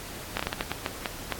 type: slowing click train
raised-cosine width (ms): 0.3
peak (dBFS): -11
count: 10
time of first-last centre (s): 0.37-1.323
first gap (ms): 24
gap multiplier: 1.35
effects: pink hiss -40 dBFS RMS until 1.39 s + AAC 64 kbps